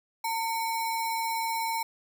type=tone with sample-and-hold; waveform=sine; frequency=908 Hz; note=A#5; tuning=46 cents flat; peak=-27 dBFS; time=0.24-1.83 s; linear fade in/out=5 ms; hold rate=3150 Hz; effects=none